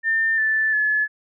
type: tone with pitch steps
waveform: sine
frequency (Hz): 1800 / 1756.9 / 1714.7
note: A6 / A6 / A6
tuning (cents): +39 / -3 / -45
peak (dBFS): -17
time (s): 0.03-1.08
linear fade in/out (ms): 50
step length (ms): 350
effects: none